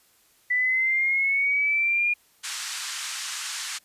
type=linear sweep; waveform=sine; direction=up; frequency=1975.5 to 2430 Hz; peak=-20 dBFS; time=0.5-2.14 s; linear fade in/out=10 ms
type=band-pass noise; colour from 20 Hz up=white; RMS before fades=-33 dBFS; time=2.43-3.79 s; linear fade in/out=20 ms; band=1100 to 8200 Hz; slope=24 dB/octave
effects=white hiss -61 dBFS RMS until 3.84 s + resampled to 32000 Hz

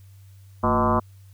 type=tone with frequency modulation; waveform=sine; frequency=622.3 Hz; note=D#5; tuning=in tune; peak=-17 dBFS; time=0.63-1 s; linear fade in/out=10 ms; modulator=132 Hz; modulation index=4.4; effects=added 97 Hz sine -45 dBFS peak until 1.33 s + white hiss -62 dBFS RMS until 1.33 s

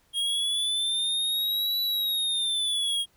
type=linear two-way sweep; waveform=square; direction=up then down; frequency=3255 to 3951 to 3255 Hz; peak=-25 dBFS; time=0.13-3.06 s; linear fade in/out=50 ms; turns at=1.81 s; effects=pink hiss -65 dBFS RMS until 3.16 s

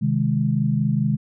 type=chord; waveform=sine; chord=Ab major; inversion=first; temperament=equal; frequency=130.81 / 155.56 / 207.7 Hz; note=C3 / Eb3 / Ab3; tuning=0 / 0 / 0 cents; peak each=-22 dBFS; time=0.01-1.17 s; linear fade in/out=20 ms; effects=none

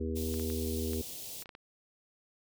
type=harmonic tone; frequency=80.2 Hz; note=E2; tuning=47 cents flat; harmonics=1 / 3 / 4 / 5 / 6; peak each=-35 / -37 / -42 / -38 / -43 dBFS; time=0-1.02 s; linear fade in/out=10 ms
type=band-stop noise; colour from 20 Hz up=white; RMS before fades=-43 dBFS; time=0.15-1.44 s; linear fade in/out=20 ms; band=720 to 2900 Hz; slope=24 dB/octave
type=clicks; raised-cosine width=0.3 ms; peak=-31 dBFS; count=8; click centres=0.341 / 0.397 / 0.501 / 0.933 / 1.424 / 1.458 / 1.492 / 1.551 s
effects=none

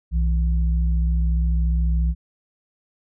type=tone pair together; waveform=sine; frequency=61.73 / 164.81 Hz; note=B1 / E3; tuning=0 / 0 cents; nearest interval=octave + perfect fourth; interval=1700 cents; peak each=-17 / -27 dBFS; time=0.11-2.15 s; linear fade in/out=50 ms; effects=none

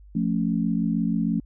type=chord; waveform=sine; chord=F augmented; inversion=none; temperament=equal with one note detuned; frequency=174.61 / 220.9 / 277.2 Hz; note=F3 / A3 / C#4; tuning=0 / +7 / 0 cents; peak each=-25 / -24 / -28 dBFS; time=0.15-1.4 s; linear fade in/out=5 ms; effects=added 50 Hz sine -45 dBFS peak until 1.45 s

